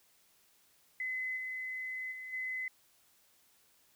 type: tone with level steps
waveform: sine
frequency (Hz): 2031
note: B6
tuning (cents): +48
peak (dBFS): -34 / -37 / -42 / -35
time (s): 1-2.68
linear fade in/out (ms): 2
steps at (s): 1.36 / 2.11 / 2.32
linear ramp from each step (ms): 20
effects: white hiss -68 dBFS RMS until 3.95 s